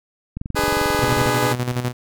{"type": "click train", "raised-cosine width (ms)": 5, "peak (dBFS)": -15, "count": 21, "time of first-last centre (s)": [0.37, 1.259], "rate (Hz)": 22.5}
{"type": "chord", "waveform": "15% pulse", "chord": "G# diminished", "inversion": "second", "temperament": "just", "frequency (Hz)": [299, 415.3, 498.4], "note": ["D4", "G#4", "B4"], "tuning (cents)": [31, 0, 16], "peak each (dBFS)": [-17, -15, -17], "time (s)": [0.55, 1.54], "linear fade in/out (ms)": 20}
{"type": "tone with tremolo", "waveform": "sawtooth", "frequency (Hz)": 123.47, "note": "B2", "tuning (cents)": 0, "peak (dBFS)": -15, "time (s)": [1.01, 1.93], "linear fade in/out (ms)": 20, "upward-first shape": "square", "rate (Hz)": 12, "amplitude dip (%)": 60}
{"effects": []}